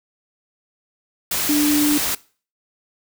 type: tone in noise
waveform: sine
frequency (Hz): 295.4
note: D4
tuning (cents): +10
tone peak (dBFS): -15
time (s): 1.49-1.98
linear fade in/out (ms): 5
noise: white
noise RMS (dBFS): -22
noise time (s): 1.31-2.15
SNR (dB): +4
effects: noise-tail reverb RT60 0.4 s tail -21 dB re dry

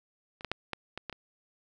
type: clicks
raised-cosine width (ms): 0.3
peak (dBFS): -30 / -18 / -14 / -17 / -21 / -20 / -26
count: 7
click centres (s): 0.409 / 0.447 / 0.516 / 0.733 / 0.976 / 1.097 / 1.127
effects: none

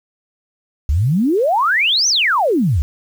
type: exponential two-way sweep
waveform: sine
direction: up then down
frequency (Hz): 65 to 6272 to 65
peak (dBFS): -12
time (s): 0.89-2.82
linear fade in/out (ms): 0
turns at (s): 2.08
effects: 7-bit

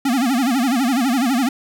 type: tone with vibrato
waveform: square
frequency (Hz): 254.3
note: C4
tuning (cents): -49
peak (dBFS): -16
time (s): 0.05-1.49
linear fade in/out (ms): 5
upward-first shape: sine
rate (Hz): 12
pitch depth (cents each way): 180
effects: none

